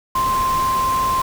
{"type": "tone in noise", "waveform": "sine", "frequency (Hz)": 1046.5, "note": "C6", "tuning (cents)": 0, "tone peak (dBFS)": -16, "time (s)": [0.15, 1.22], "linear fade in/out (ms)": 5, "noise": "pink", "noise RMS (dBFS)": -28, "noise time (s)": [0.15, 1.22], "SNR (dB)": 9, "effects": []}